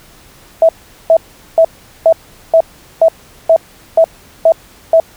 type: tone bursts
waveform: sine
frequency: 653 Hz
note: E5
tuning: 17 cents flat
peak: -3 dBFS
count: 10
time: 0.62-5 s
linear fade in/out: 2 ms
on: 69 ms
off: 410 ms
effects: pink hiss -42 dBFS RMS until 5.16 s